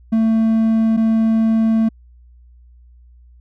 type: tone pair in turn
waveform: triangle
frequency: 223.2 / 223.2 Hz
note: A3 / A3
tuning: +25 / +25 cents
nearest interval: unison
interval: 0 cents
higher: neither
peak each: -10 dBFS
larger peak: neither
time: 0.12-0.97 / 0.97-1.89 s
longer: second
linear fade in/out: 10 ms
effects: added 60 Hz sine -43 dBFS peak until 3.4 s